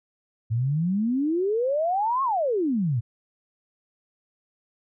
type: exponential two-way sweep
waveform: sine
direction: up then down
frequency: 107.6 to 1108.7 to 107.6 Hz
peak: -21 dBFS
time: 0.5-3.01 s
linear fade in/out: 20 ms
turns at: 2.23 s
effects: none